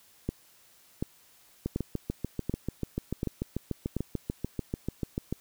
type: two click trains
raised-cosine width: 3 ms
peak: -16 / -17 dBFS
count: 6 / 26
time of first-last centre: 0.29-3.966 / 1.66-5.326 s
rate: 1.36 / 6.82 Hz
effects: white hiss -60 dBFS RMS until 5.4 s